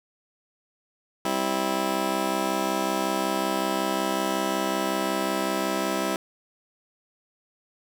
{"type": "chord", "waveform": "15% pulse", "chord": "C major", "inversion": "second", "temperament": "just", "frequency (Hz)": [196.22, 261.6, 327], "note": ["G3", "C4", "E4"], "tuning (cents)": [2, 0, -14], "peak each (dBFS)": [-23, -25, -21], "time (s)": [1.25, 6.16], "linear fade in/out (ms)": 2, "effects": []}